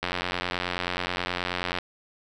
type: click train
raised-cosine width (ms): 0.3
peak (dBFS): -11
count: 158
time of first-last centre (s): 0.03-1.786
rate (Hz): 89.4
effects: none